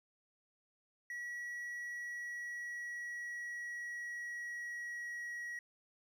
triangle tone with pitch glide, 1928 to 1911.4 Hz, B6 to A#6, -42 to +43 cents, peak -39 dBFS, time 1.1-5.59 s, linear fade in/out 2 ms, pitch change -15 cents, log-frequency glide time 1.77-5.15 s, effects 13-bit

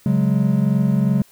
triangle chord, C# suspended fourth, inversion none, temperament equal, 138.59 / 185 / 207.7 Hz, C#3 / F#3 / G#3, 0 / 0 / 0 cents, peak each -17 dBFS, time 0.06-1.22 s, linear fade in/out 2 ms, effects white hiss -52 dBFS RMS until 1.31 s

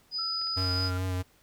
sine tone, 4972 Hz, D#8, 2 cents flat, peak -29 dBFS, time 0.11-0.91 s, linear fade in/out 50 ms
sine tone with pitch glide, 1326 to 1385.5 Hz, E6 to F6, +10 to -14 cents, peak -38 dBFS, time 0.18-0.98 s, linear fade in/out 10 ms, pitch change +76 cents, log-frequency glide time 0.58-0.68 s
clicks, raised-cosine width 0.3 ms, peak -35 dBFS, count 2, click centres 0.416 / 0.472 s
square tone with vibrato, 92.3 Hz, F#2, 4 cents flat, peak -29 dBFS, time 0.56-1.23 s, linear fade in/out 20 ms, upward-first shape sine, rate 4.6 Hz, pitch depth 23 cents each way
effects pink hiss -63 dBFS RMS until 1.42 s

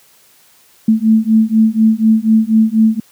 sine beating tone pair, 218.6 / 222.7 Hz, A3 / A3, -11 / +21 cents, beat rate 4.1 Hz, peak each -11 dBFS, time 0.88-3 s, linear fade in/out 5 ms, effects white hiss -49 dBFS RMS until 3.11 s + high-pass 80 Hz 12 dB/octave

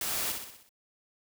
white noise with echo, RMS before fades -33 dBFS, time 0.01-0.32 s, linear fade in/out 2 ms, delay 62 ms, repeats 6, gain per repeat -5 dB, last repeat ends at 0.692 s, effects none

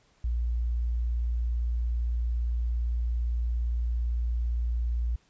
sine tone, 58.8 Hz, A#1, 16 cents sharp, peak -25 dBFS, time 0.24-5.16 s, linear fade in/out 5 ms, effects pink hiss -65 dBFS RMS until 5.29 s + resampled to 16000 Hz

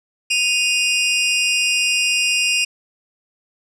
sawtooth tone pair together, 2489 / 2794 Hz, D#7 / F7, 0 / 0 cents, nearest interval major second, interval 200 cents, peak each -15 dBFS, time 0.3-2.65 s, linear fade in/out 10 ms, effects resampled to 22050 Hz + 8-bit

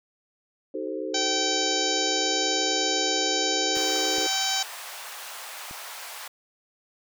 sine chord, D# diminished seventh, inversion none, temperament equal with one note detuned, 311.1 / 379.3 / 440 / 523.3 Hz, D#4 / F#4 / A4 / C5, 0 / +43 / 0 / 0 cents, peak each -34 dBFS, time 0.74-4.27 s, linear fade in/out 5 ms
harmonic tone, 773 Hz, G5, 24 cents flat, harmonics 1 / 2 / 3 / 4 / 5 / 6 / 7 / 8 / 9, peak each -32 / -35 / -36 / -31 / -31 / -32 / -32 / -33 / -32 dBFS, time 1.14-4.63 s, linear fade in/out 5 ms
pink high-pass noise, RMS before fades -39 dBFS, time 3.75-6.28 s, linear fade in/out 5 ms, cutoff 690 Hz, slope 24 dB/octave
clicks, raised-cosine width 3 ms, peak -31 dBFS, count 3, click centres 3.769 / 4.183 / 5.711 s
effects none

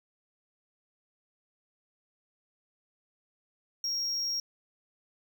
triangle tone, 5588 Hz, F8, in tune, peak -28 dBFS, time 3.84-4.4 s, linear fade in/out 2 ms, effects none

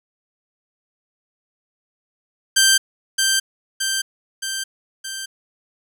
10% pulse tone with echo, 1568 Hz, G6, in tune, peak -3 dBFS, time 2.56-2.78 s, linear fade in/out 10 ms, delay 620 ms, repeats 4, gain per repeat -4 dB, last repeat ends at 5.26 s, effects none

